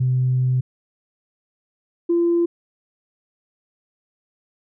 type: tone pair in turn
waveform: sine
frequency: 127.8 / 342 Hz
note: C3 / F4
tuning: -40 / -36 cents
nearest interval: octave + perfect fourth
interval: 1704 cents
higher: second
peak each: -15 / -14 dBFS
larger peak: second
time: 0-0.61 / 2.09-2.46 s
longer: first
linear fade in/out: 10 ms
effects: tanh soft clip ceiling -11 dBFS